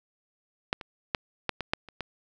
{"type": "clicks", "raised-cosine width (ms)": 0.3, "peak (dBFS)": [-9, -23, -9, -10, -16, -8, -29, -17], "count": 8, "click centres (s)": [0.729, 0.812, 1.148, 1.493, 1.607, 1.735, 1.887, 2.007], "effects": []}